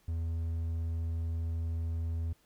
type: tone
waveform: triangle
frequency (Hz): 82.4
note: E2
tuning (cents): 0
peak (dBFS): -29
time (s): 0.08-2.33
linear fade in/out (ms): 5
effects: pink hiss -68 dBFS RMS until 2.45 s